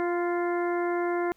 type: harmonic tone with a mistuned harmonic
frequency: 349.2 Hz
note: F4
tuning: in tune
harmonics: 1 / 2 / 3 / 4 / 5 / 6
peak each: -26 / -32 / -36 / -38 / -40 / -42 dBFS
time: 0-1.32 s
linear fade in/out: 0 ms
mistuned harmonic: 3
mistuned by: -17 cents
effects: pink hiss -66 dBFS RMS until 1.36 s

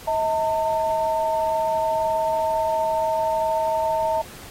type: tone pair together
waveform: sine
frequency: 638.5 / 903 Hz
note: D#5 / A5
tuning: +45 / +45 cents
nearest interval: tritone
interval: 600 cents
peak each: -22 dBFS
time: 0.07-4.22 s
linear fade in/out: 10 ms
effects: pink hiss -42 dBFS RMS until 4.5 s + AAC 48 kbps

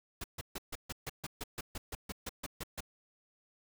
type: noise bursts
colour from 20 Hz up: pink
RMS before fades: -40 dBFS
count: 16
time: 0.21-2.806 s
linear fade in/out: 5 ms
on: 31 ms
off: 140 ms
effects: none

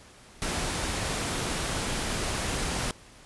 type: noise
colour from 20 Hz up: pink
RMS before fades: -30 dBFS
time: 0.42-2.91 s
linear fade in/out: 0 ms
effects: pink hiss -52 dBFS RMS until 3.25 s + resampled to 24000 Hz

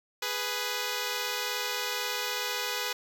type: tone pair together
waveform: 5% pulse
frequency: 415.3 / 493.9 Hz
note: G#4 / B4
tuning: 0 / 0 cents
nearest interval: minor third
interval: 300 cents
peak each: -23 / -20 dBFS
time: 0.22-2.93 s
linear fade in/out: 5 ms
effects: none

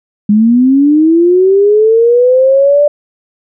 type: linear sweep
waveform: sine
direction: up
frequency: 203.2 to 592 Hz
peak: -4 dBFS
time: 0.29-2.88 s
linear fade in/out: 5 ms
effects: none

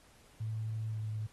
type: tone with pitch glide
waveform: sine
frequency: 110 to 108.11 Hz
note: A2 to A2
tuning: 0 to -30 cents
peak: -34 dBFS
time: 0.4-1.27 s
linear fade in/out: 10 ms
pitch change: -30 cents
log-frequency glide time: 0.89-1.02 s
effects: pink hiss -63 dBFS RMS until 1.32 s + AAC 32 kbps

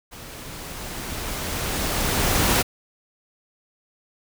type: noise with level ramp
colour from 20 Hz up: pink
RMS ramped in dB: -40 to -18 dBFS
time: 0.11-2.63 s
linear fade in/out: 20 ms
effects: none

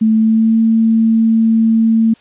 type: tone with pitch glide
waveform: sine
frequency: 220 to 224.6 Hz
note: A3 to A3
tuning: 0 to +36 cents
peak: -8 dBFS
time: 0.01-2.14 s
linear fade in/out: 10 ms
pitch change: +36 cents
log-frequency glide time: 0.15-0.56 s
effects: white hiss -49 dBFS RMS until 2.2 s + resampled to 8000 Hz

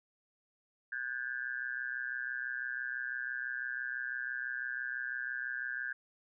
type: tone with amplitude modulation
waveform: sine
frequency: 1600 Hz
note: G6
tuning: 35 cents sharp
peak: -31 dBFS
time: 0.92-5.93 s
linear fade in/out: 5 ms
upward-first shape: sine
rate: 126 Hz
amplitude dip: 100%
effects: none

